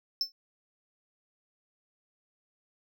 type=tone with exponential decay; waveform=triangle; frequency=5300 Hz; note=E8; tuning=9 cents sharp; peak=-21 dBFS; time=0.21-0.32 s; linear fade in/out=1 ms; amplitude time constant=22 ms; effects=none